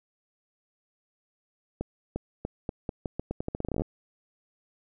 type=accelerating click train; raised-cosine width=2 ms; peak=-17 dBFS; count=21; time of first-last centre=1.81-3.819 s; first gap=350 ms; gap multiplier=0.83; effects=none